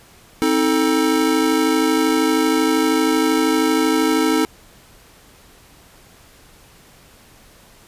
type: chord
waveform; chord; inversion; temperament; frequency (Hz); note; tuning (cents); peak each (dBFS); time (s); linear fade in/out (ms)
square; A diminished; first; just; 264 / 316.8 / 440; C4 / Eb4 / A4; +16 / +31 / 0; -21 / -18 / -22; 0.42-4.45; 0
effects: pink hiss -48 dBFS RMS until 7.87 s + resampled to 32000 Hz